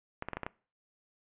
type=clicks; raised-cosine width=0.5 ms; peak=-20 dBFS; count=6; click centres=0.224 / 0.286 / 0.333 / 0.37 / 0.433 / 0.465 s; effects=noise-tail reverb RT60 0.4 s tail -23 dB re dry + resampled to 8000 Hz